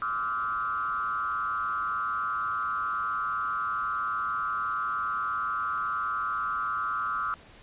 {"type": "tone with frequency modulation", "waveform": "sine", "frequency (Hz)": 1276, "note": "D#6", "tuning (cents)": 43, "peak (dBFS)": -27, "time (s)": [0.02, 7.34], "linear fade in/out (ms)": 0, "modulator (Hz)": 111, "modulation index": 1.3, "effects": ["pink hiss -52 dBFS RMS until 7.62 s", "resampled to 8000 Hz"]}